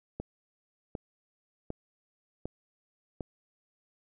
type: click train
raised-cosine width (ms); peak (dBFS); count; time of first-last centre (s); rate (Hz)
2; -22; 5; 0.2-3.208; 1.33
effects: none